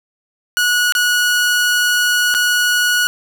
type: tone with dropouts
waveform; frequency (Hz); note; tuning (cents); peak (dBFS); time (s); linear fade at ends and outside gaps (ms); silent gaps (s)
sawtooth; 1461; F#6; -22; -9; 0.57-3.07; 0; 0.923-0.951 / 2.341-2.348
effects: none